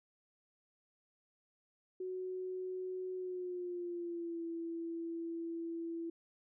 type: tone with pitch glide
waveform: sine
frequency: 370 to 333.5 Hz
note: F#4 to E4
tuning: 0 to +20 cents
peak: -38 dBFS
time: 2-6.1 s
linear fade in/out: 5 ms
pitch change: -180 cents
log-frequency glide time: 3.15-4.44 s
effects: none

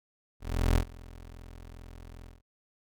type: tone with ADSR envelope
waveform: 25% pulse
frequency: 42.48 Hz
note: F1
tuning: 47 cents flat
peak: -17 dBFS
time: 0.4-2.42 s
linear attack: 360 ms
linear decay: 88 ms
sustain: -24 dB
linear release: 170 ms
effects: none

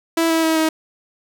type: tone with pitch steps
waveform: sawtooth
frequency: 329.6 / 325.4 / 321.3 / 317.3 Hz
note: E4 / E4 / E4 / D#4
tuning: 0 / -22 / -44 / +34 cents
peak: -11 dBFS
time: 0.17-0.69 s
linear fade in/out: 5 ms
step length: 130 ms
effects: none

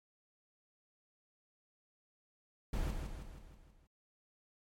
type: noise with echo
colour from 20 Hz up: brown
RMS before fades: -35 dBFS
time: 2.73-2.91 s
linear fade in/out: 5 ms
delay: 160 ms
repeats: 6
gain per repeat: -5 dB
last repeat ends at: 3.87 s
effects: MP3 64 kbps

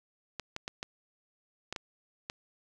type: clicks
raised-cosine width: 0.2 ms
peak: -19 dBFS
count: 7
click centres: 0.397 / 0.564 / 0.679 / 0.829 / 1.726 / 1.762 / 2.299 s
effects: none

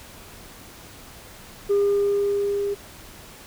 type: tone with level ramp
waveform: sine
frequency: 403.7 Hz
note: G#4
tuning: 49 cents flat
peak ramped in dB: -14 to -22 dBFS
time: 1.69-2.75 s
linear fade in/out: 20 ms
effects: tanh soft clip ceiling -15 dBFS + pink hiss -44 dBFS RMS until 3.46 s

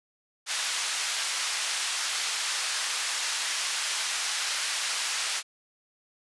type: band-pass noise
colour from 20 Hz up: white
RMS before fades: -30 dBFS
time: 0.46-5.43 s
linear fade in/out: 50 ms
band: 1100 to 6700 Hz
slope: 12 dB/octave
effects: resampled to 24000 Hz

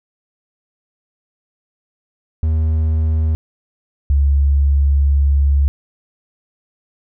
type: tone pair in turn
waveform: triangle / sine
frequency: 79 / 70.17 Hz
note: D#2 / C#2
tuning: +27 / +22 cents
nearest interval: major second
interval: 205 cents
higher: first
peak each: -11 / -10 dBFS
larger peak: second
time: 2.43-3.35 / 4.1-5.68 s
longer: second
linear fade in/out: 0 ms
effects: none

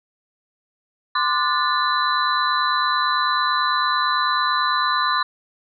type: tone cluster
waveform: sine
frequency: 1034 / 1183 / 1462 / 1752 / 4000 Hz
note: C6 / D6 / F#6 / A6 / B7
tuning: -21 / +12 / -21 / -8 / +21 cents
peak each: -22 / -22 / -27 / -26 / -25 dBFS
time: 1.15-5.23 s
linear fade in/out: 5 ms
effects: none

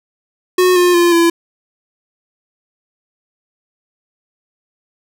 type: tone with pitch steps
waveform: square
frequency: 365.1 / 355.7 / 346.6 / 337.7 Hz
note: F#4 / F4 / F4 / E4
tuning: -23 / +32 / -13 / +42 cents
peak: -9 dBFS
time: 0.58-1.3 s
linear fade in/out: 5 ms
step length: 180 ms
effects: none

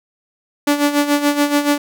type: tone with tremolo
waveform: sawtooth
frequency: 290 Hz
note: D4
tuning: 22 cents flat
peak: -7 dBFS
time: 0.67-1.78 s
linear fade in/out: 5 ms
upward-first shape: sine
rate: 7 Hz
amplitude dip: 70%
effects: none

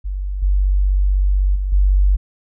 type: tone with level steps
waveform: sine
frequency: 48 Hz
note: G1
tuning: 36 cents flat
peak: -20 / -12 / -17 / -10 dBFS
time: 0.04-2.17 s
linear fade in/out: 20 ms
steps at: 0.42 / 1.55 / 1.72 s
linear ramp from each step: 10 ms
effects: none

